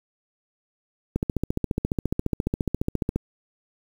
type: click train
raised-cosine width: 3 ms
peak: -10 dBFS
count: 30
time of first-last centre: 1.16-3.16 s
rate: 14.5 Hz
effects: 7-bit